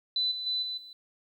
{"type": "tone with level steps", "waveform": "sine", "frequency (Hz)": 4000, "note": "B7", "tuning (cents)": 21, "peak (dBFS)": [-25, -33, -27, -32, -45], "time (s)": [0.16, 0.93], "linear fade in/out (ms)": 2, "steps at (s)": [0.31, 0.46, 0.62, 0.77], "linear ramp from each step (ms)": 10, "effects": ["11-bit"]}